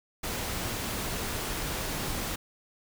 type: noise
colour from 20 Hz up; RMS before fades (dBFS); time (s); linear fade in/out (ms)
pink; -33; 0.23-2.36; 10
effects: none